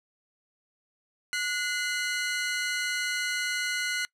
sawtooth tone pair together, 1460.7 / 2058 Hz, F#6 / C7, -23 / -29 cents, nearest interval tritone, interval 594 cents, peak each -27 dBFS, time 1.33-4.05 s, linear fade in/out 0 ms, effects noise-tail reverb RT60 0.1 s tail -23 dB re dry + low-pass 10000 Hz 12 dB/octave

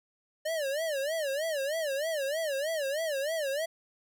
square tone with vibrato, 595 Hz, D5, 22 cents sharp, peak -30 dBFS, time 0.45-3.66 s, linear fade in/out 10 ms, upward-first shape sine, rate 3.2 Hz, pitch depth 180 cents each way, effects none

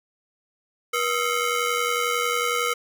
20% pulse ring-modulated tone, 873 Hz, A5, 14 cents flat, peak -14 dBFS, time 0.93-2.74 s, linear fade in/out 10 ms, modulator 391 Hz, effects none

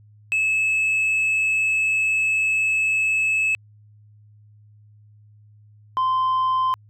sine tone pair in turn, 2598 / 1036.7 Hz, E7 / C6, -26 / -16 cents, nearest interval octave + major third, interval 1590 cents, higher first, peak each -15 dBFS, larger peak neither, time 0.32-3.55 / 5.97-6.74 s, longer first, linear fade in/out 0 ms, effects tanh soft clip ceiling -17 dBFS + added 105 Hz sine -48 dBFS peak until 6.89 s

